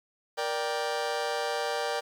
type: chord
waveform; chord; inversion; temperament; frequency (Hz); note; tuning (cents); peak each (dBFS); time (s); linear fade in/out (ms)
sawtooth; G minor; first; just; 470.4 / 588 / 784; Bb4 / D5 / G5; +16 / +2 / 0; -29; 0.37-2.01; 20
effects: low-pass 7000 Hz 12 dB/octave + 9-bit